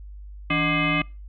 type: tone with frequency modulation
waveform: sine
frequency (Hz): 1193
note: D6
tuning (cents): +27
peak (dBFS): -19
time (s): 0.5-1.02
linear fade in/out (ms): 5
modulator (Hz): 452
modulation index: 3.5
effects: noise-tail reverb RT60 0.3 s tail -25 dB re dry + added 50 Hz sine -37 dBFS peak until 1.28 s